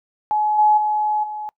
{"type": "tone with level steps", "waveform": "sine", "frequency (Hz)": 848, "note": "G#5", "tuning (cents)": 36, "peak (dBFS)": [-16, -11, -17, -26], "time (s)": [0.31, 1.49], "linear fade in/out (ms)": 0, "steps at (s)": [0.58, 0.77, 1.23], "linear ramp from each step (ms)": 10, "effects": ["noise-tail reverb RT60 0.1 s tail -25 dB re dry"]}